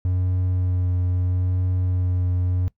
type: tone with vibrato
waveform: triangle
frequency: 90.9 Hz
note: F#2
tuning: 30 cents flat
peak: -17 dBFS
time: 0.05-2.68 s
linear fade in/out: 0 ms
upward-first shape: sine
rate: 0.77 Hz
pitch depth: 14 cents each way
effects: noise-tail reverb RT60 0.1 s tail -20 dB re dry